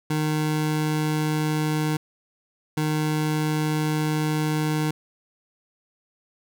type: tone pair in turn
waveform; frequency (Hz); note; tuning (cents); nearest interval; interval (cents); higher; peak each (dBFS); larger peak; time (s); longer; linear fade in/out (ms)
25% pulse; 153.7 / 153.7; D#3 / D#3; -21 / -21; unison; 0; neither; -18; neither; 0.1-1.97 / 2.77-4.91; second; 5
effects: none